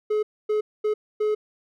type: tone bursts at uneven times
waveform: triangle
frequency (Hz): 425.4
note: G#4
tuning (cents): +42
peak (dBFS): -18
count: 4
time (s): 0.1-0.23 / 0.49-0.61 / 0.84-0.94 / 1.2-1.35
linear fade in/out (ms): 10
effects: none